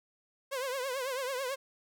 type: tone with vibrato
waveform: sawtooth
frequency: 523.3 Hz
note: C5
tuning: in tune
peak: -29 dBFS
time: 0.51-1.56 s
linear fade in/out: 20 ms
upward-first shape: triangle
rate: 9.1 Hz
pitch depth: 130 cents each way
effects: none